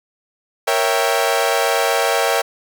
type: chord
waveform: sawtooth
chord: A# diminished seventh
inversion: none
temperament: equal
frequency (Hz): 466.2 / 554.4 / 659.3 / 784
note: A#4 / C#5 / E5 / G5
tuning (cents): 0 / 0 / 0 / 0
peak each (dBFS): -17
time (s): 0.67-2.42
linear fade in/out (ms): 10
effects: none